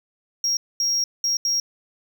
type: tone bursts at uneven times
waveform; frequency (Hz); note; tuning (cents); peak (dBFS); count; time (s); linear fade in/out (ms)
triangle; 5600; F8; +4; -18; 4; 0.44-0.57 / 0.8-1.04 / 1.24-1.37 / 1.45-1.6; 2
effects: none